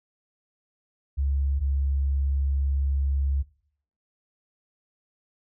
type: tone pair in turn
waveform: sine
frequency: 69.3 / 69.01 Hz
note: C#2 / C#2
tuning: 0 / -7 cents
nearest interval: unison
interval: 7 cents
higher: first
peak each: -22 dBFS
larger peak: neither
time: 1.17-1.6 / 1.6-3.43 s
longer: second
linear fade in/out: 20 ms
effects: noise-tail reverb RT60 0.6 s tail -19 dB re dry